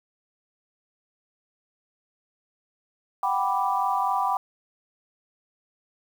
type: chord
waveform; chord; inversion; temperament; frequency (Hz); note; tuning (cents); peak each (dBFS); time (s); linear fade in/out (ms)
sine; G major seventh; third; equal; 740 / 784 / 987.8 / 1174.7; F#5 / G5 / B5 / D6; 0 / 0 / 0 / 0; -31 / -26 / -26 / -28; 3.23-4.37; 2
effects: 8-bit